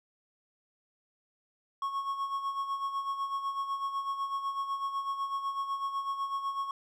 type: tone with tremolo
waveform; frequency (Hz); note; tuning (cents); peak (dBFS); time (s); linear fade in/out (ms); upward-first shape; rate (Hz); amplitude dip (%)
triangle; 1100; C#6; -14; -27; 1.82-6.71; 2; sine; 8; 60
effects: none